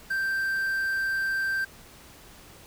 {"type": "tone with quantisation", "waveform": "triangle", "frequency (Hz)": 1568, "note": "G6", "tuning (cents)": 0, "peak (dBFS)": -23, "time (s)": [0.1, 1.65], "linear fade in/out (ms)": 10, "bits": 8, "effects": ["pink hiss -50 dBFS RMS until 2.66 s"]}